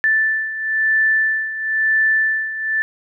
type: beating tone pair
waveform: sine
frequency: 1760 / 1761 Hz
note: A6 / A6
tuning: 0 / +1 cents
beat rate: 1 Hz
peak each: -21 / -16 dBFS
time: 0.04-2.82 s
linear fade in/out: 0 ms
effects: none